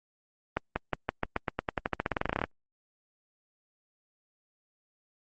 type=accelerating click train; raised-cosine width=0.5 ms; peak=-12 dBFS; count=24; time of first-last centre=0.57-2.44 s; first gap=190 ms; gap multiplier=0.91; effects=Opus 24 kbps